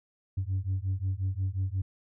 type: beating tone pair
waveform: sine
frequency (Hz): 92.5 / 98.1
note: F#2 / G2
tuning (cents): 0 / +2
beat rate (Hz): 5.6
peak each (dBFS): -29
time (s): 0.37-1.82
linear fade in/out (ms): 10
effects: tanh soft clip ceiling -24 dBFS